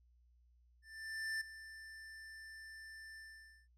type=tone with ADSR envelope; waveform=square; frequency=1775 Hz; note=A6; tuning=15 cents sharp; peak=-37 dBFS; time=0.82-3.68 s; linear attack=590 ms; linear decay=7 ms; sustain=-14 dB; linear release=510 ms; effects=added 60 Hz sine -66 dBFS peak until 3.77 s + low-pass 9000 Hz 12 dB/octave